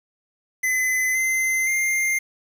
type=tone with pitch steps; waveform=square; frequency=2028 / 2067 / 2107 Hz; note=B6 / C7 / C7; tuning=+45 / -22 / +12 cents; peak=-20 dBFS; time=0.63-2.19 s; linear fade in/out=10 ms; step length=520 ms; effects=8-bit